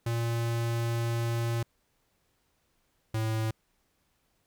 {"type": "tone pair in turn", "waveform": "square", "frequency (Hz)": [116.54, 110.69], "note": ["A#2", "A2"], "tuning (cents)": [0, 11], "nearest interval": "minor second", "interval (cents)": 89, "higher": "first", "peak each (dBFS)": -28, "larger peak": "neither", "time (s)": [[0.06, 1.63], [3.14, 3.51]], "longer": "first", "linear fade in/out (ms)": 5, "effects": ["pink hiss -73 dBFS RMS until 4.46 s"]}